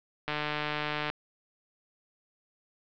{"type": "click train", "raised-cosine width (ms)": 0.3, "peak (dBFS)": -15, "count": 124, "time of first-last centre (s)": [0.28, 1.1], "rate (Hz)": 150, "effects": ["low-pass 4000 Hz 12 dB/octave"]}